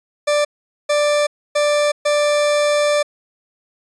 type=tone bursts at uneven times; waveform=40% pulse; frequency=589 Hz; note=D5; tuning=5 cents sharp; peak=-13 dBFS; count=4; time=0.27-0.45 / 0.89-1.27 / 1.55-1.92 / 2.05-3.03 s; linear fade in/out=10 ms; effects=resampled to 22050 Hz